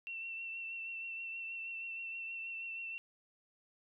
sine tone with vibrato, 2700 Hz, E7, 41 cents sharp, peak -40 dBFS, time 0.07-2.98 s, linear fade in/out 0 ms, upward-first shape triangle, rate 6.3 Hz, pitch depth 27 cents each way, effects none

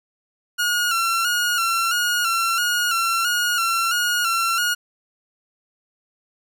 sawtooth tone with vibrato, 1396.9 Hz, F6, in tune, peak -15 dBFS, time 0.58-4.75 s, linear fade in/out 20 ms, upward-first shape square, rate 1.5 Hz, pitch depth 51 cents each way, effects none

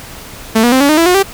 sawtooth tone with pitch steps, 222 / 240.7 / 261 / 283 / 306.8 / 332.6 / 360.6 / 391 Hz, A3 / B3 / C4 / C#4 / D#4 / E4 / F#4 / G4, +16 / -44 / -4 / +36 / -24 / +16 / -45 / -4 cents, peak -3 dBFS, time 0.55-1.23 s, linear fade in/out 10 ms, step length 85 ms, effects pink hiss -31 dBFS RMS until 1.33 s

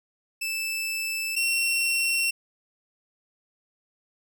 sawtooth tone pair in turn, 2637 / 2721 Hz, E7 / F7, 0 / -46 cents, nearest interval minor second, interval 54 cents, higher second, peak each -24 / -19 dBFS, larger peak second, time 0.41-1.36 / 1.36-2.31 s, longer neither, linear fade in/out 10 ms, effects none

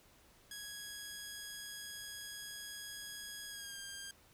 10% pulse tone with pitch glide, 1661.2 to 1602.8 Hz, G#6 to G6, 0 to +38 cents, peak -36 dBFS, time 0.51-4.11 s, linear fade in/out 2 ms, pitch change -62 cents, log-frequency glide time 3.49-3.78 s, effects pink hiss -65 dBFS RMS until 4.33 s

